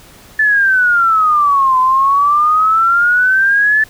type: exponential two-way sweep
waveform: sine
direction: down then up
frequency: 1754 to 1019 to 1754 Hz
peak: -8 dBFS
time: 0.39-3.84 s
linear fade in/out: 5 ms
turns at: 1.79 s
effects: pink hiss -41 dBFS RMS until 3.89 s